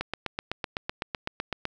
click train, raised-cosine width 0.3 ms, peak -13 dBFS, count 14, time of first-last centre 0.01-1.653 s, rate 7.91 Hz, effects none

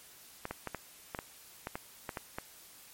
clicks, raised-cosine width 0.5 ms, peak -21 dBFS, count 11, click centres 0.454 / 0.51 / 0.673 / 0.747 / 1.148 / 1.189 / 1.671 / 1.755 / 2.092 / 2.172 / 2.385 s, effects white hiss -55 dBFS RMS until 2.93 s + MP3 64 kbps

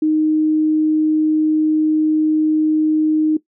sine tone, 310 Hz, D#4, 6 cents flat, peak -12 dBFS, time 0.02-3.37 s, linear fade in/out 5 ms, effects noise-tail reverb RT60 0.1 s tail -17 dB re dry

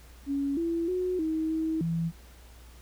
sine tone with pitch steps, 279.4 / 334.9 / 365.3 / 317.3 / 319.6 / 165.9 Hz, C#4 / E4 / F#4 / D#4 / D#4 / E3, +14 / +27 / -22 / +34 / +47 / +11 cents, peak -26 dBFS, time 0.26-2.12 s, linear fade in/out 50 ms, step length 310 ms, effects added 60 Hz sine -49 dBFS peak until 2.81 s + pink hiss -56 dBFS RMS until 2.81 s

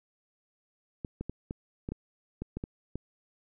clicks, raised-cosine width 3 ms, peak -22 dBFS, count 10, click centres 1.048 / 1.21 / 1.296 / 1.509 / 1.889 / 1.92 / 2.42 / 2.57 / 2.639 / 2.956 s, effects none

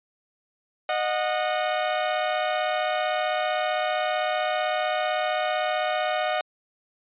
sawtooth tone pair together, 616 / 731.6 Hz, D#5 / F#5, -17 / -20 cents, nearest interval minor third, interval 297 cents, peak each -22 dBFS, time 0.89-6.41 s, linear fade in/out 2 ms, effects resampled to 8000 Hz

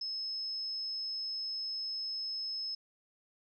sine tone, 5190 Hz, E8, 28 cents flat, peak -35 dBFS, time 0.01-2.75 s, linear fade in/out 5 ms, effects none

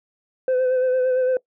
sine tone with vibrato, 511 Hz, C5, 41 cents flat, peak -14 dBFS, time 0.48-1.37 s, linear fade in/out 2 ms, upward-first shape sine, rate 8.8 Hz, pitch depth 28 cents each way, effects noise-tail reverb RT60 0.1 s tail -22 dB re dry + tanh soft clip ceiling -16 dBFS

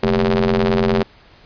sawtooth ring-modulated tone, 89.6 Hz, F2, 45 cents sharp, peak -7 dBFS, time 0.03-1.03 s, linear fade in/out 5 ms, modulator 305 Hz, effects pink hiss -48 dBFS RMS until 1.45 s + resampled to 11025 Hz

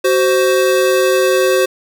square tone pair together, 375.1 / 523 Hz, F#4 / C5, +24 / -1 cents, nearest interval tritone, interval 575 cents, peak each -14 dBFS, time 0.04-1.66 s, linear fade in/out 10 ms, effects none

